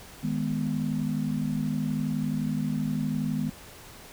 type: chord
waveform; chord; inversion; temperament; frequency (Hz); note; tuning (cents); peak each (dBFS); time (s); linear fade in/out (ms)
sine; G# minor; second; equal; 155.56 / 207.7 / 246.9; D#3 / G#3 / B3; 0 / 0 / 0; -30; 0.23-3.5; 10
effects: pink hiss -47 dBFS RMS until 4.12 s